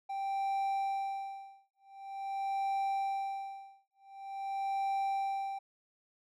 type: tone with tremolo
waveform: triangle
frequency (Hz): 784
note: G5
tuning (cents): 0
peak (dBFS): -28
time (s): 0.09-5.59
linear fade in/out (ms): 10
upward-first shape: sine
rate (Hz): 0.46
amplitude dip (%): 100
effects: none